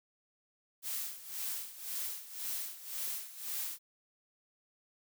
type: noise with tremolo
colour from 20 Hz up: blue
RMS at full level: -37 dBFS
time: 0.82-3.79 s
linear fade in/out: 50 ms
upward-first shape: sine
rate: 1.9 Hz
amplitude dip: 80%
effects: none